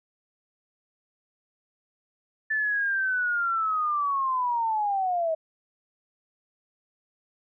sine linear sweep, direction down, 1760 to 630 Hz, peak -23 dBFS, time 2.5-5.35 s, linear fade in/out 10 ms, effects none

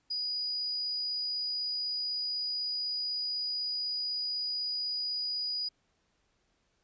sine tone, 4918 Hz, D#8, 21 cents flat, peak -31 dBFS, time 0.1-5.69 s, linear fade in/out 10 ms, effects pink hiss -74 dBFS RMS until 6.83 s + resampled to 16000 Hz

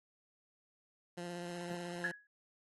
15% pulse tone with vibrato, 174.61 Hz, F3, in tune, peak -35 dBFS, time 1.17-2.12 s, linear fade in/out 10 ms, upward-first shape sine, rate 16 Hz, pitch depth 20 cents each way
sine tone with exponential decay, 1673 Hz, G#6, 12 cents sharp, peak -31 dBFS, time 2.04-2.27 s, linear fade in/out 2 ms, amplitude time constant 48 ms
effects AAC 32 kbps

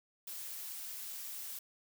blue noise, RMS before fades -44 dBFS, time 0.27-1.59 s, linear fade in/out 5 ms, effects none

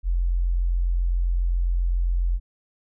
sine tone, 43.72 Hz, F1, 3 cents sharp, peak -19 dBFS, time 0.03-2.4 s, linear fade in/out 50 ms, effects none

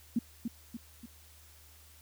sine tone with echo, 233.1 Hz, A#3, in tune, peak -25 dBFS, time 0.16-0.19 s, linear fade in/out 5 ms, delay 290 ms, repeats 3, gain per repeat -6 dB, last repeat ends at 1.06 s, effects added 76 Hz sine -58 dBFS peak until 2.01 s + white hiss -59 dBFS RMS until 2.01 s

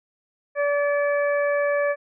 harmonic tone, 576 Hz, D5, 34 cents flat, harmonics 1 / 2 / 3 / 4, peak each -20 / -31 / -28 / -35 dBFS, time 0.55-1.96 s, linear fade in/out 50 ms, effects none

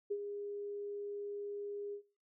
sine tone with ADSR envelope, 407.9 Hz, G#4, 31 cents flat, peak -32 dBFS, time 0.1-2.02 s, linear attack 14 ms, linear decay 58 ms, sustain -8 dB, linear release 88 ms, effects noise-tail reverb RT60 0.5 s tail -25 dB re dry

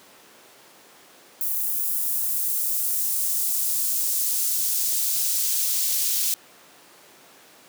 white noise with high-pass filter sweep, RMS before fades -24 dBFS, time 1.41-6.34 s, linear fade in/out 0 ms, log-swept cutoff 12000 to 4300 Hz, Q 0.78, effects pink hiss -50 dBFS RMS until 7.68 s + high-pass 300 Hz 12 dB/octave

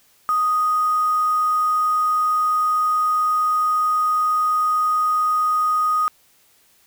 sine tone with quantisation, 1244.5 Hz, D#6, in tune, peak -16 dBFS, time 0.29-6.08 s, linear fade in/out 0 ms, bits 6, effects white hiss -57 dBFS RMS until 6.86 s

